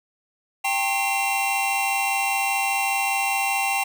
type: tone cluster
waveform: square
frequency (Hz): 788 / 902 / 1076 / 2083 / 2731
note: G5 / A5 / C6 / C7 / F7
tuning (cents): +9 / +43 / +48 / -8 / -39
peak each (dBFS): -25 / -33 / -34 / -32 / -26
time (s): 0.64-3.84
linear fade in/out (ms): 10
effects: none